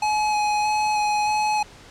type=tone with vibrato; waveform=square; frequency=844 Hz; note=G#5; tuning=28 cents sharp; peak=-20 dBFS; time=0.02-1.63 s; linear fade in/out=5 ms; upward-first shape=square; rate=1.6 Hz; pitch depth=10 cents each way; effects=pink hiss -46 dBFS RMS until 1.9 s + low-pass 7000 Hz 12 dB/octave